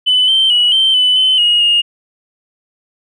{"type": "tone with pitch steps", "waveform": "sine", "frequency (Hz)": [3006, 3118, 2931, 3118, 3001, 3048, 2881, 2850], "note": ["F#7", "G7", "F#7", "G7", "F#7", "G7", "F#7", "F7"], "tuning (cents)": [27, -10, -17, -10, 24, -49, -47, 34], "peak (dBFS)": -7, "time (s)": [0.06, 1.82], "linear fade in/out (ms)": 20, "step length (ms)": 220, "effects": ["tanh soft clip ceiling -4 dBFS"]}